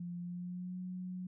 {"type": "tone with pitch glide", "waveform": "sine", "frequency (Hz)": [174.61, 182.66], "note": ["F3", "F#3"], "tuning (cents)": [0, -22], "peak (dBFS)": -39, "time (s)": [0, 1.27], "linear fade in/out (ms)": 5, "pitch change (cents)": 78, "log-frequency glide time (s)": [0.19, 0.78], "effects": []}